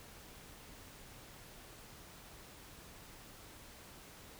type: silence
effects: pink hiss -55 dBFS RMS until 4.39 s